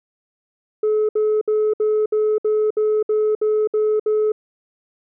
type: tone bursts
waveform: sine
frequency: 428.4 Hz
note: A4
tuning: 46 cents flat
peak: -13 dBFS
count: 11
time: 0.83-4.32 s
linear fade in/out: 5 ms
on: 260 ms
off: 63 ms
effects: tanh soft clip ceiling -13 dBFS